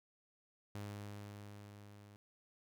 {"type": "tone with level ramp", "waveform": "sawtooth", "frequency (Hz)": 102.6, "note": "G#2", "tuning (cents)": -21, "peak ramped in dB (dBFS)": [-39, -53], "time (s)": [0.75, 2.16], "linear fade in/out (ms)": 0, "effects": []}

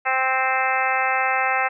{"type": "harmonic tone", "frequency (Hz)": 261.6, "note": "C4", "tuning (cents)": 0, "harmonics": [2, 3, 4, 5, 6, 7, 8, 9, 10], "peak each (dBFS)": [-31, -23, -29, -26, -28, -28, -26, -35, -28], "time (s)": [0.05, 1.69], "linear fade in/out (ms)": 20, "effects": []}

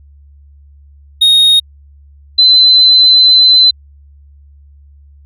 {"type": "tone pair in turn", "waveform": ["triangle", "sine"], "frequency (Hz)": [3729, 4046], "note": ["A#7", "B7"], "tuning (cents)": [0, 41], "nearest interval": "minor second", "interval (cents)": 141, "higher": "second", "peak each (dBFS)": -3, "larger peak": "neither", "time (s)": [[1.21, 1.6], [2.38, 3.71]], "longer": "second", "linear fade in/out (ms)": 10, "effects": ["added 71 Hz sine -38 dBFS peak until 5.25 s"]}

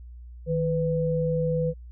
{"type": "tone pair together", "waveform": "sine", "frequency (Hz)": [157.1, 498.8], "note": ["D#3", "B4"], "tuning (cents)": [17, 17], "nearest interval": "octave + minor sixth", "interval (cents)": 2000, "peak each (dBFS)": -25, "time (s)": [0.46, 1.74], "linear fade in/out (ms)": 50, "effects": ["added 60 Hz sine -40 dBFS peak until 1.91 s"]}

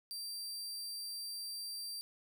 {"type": "tone", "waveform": "sawtooth", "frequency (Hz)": 4701, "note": "D8", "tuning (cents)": 1, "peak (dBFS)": -38, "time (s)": [0.11, 2.01], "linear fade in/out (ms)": 0, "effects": []}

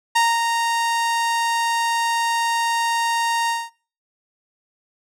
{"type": "tone with ADSR envelope", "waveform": "sawtooth", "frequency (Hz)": 928, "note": "A#5", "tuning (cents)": -8, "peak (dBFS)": -10, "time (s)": [0.15, 3.7], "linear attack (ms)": 11, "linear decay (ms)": 220, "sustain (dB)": -5, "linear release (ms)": 210, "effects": ["noise-tail reverb RT60 0.4 s tail -21 dB re dry", "low-pass 10000 Hz 12 dB/octave"]}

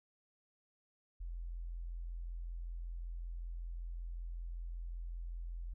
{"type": "tone", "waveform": "sine", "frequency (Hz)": 42.64, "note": "F1", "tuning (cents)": -41, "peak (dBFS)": -40, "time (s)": [1.2, 5.74], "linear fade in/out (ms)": 10, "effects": []}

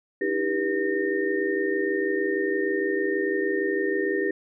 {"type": "tone cluster", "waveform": "sine", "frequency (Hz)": [297, 323.4, 394.7, 485, 1831], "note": ["D4", "E4", "G4", "B4", "A#6"], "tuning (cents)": [20, -33, 12, -31, -32], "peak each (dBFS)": [-33, -30, -25, -31, -30], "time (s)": [0.21, 4.31], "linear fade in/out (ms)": 5, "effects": []}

